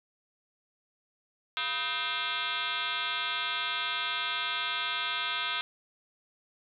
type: tone with frequency modulation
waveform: sine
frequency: 2400 Hz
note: D7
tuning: 37 cents sharp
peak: -29 dBFS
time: 1.57-5.61 s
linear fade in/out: 0 ms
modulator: 284 Hz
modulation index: 4.8
effects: none